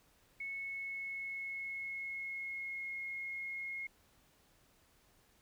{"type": "tone with pitch glide", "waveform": "sine", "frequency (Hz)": [2200, 2156], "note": ["C#7", "C#7"], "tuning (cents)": [-14, -49], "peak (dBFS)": -39, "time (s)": [0.4, 3.87], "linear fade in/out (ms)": 5, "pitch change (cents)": -35, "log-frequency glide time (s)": [0.57, 3], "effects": ["pink hiss -69 dBFS RMS until 5.41 s"]}